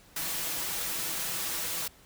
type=noise with comb filter; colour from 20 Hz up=white; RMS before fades=-33 dBFS; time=0.16-1.88 s; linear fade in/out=5 ms; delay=6.1 ms; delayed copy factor=+0.5; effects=pink hiss -57 dBFS RMS until 2.05 s